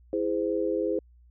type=chord; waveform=sine; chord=E augmented; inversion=none; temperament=just; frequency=329.6 / 412 / 515 Hz; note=E4 / G#4 / B#4; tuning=0 / -14 / -28 cents; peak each=-29 dBFS; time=0.13-0.99 s; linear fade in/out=2 ms; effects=added 60 Hz sine -53 dBFS peak until 1.3 s